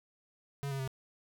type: tone with pitch steps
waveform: square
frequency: 140.3 / 136.38 / 132.58 Hz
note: C#3 / C#3 / C3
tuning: +21 / -28 / +23 cents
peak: -35 dBFS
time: 0.63-0.876 s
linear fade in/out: 0 ms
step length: 82 ms
effects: none